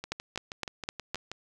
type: two click trains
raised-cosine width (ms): 0.2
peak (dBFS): -14 / -20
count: 5 / 9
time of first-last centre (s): 0.12-1.146 / 0.04-1.316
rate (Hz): 3.9 / 6.27
effects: none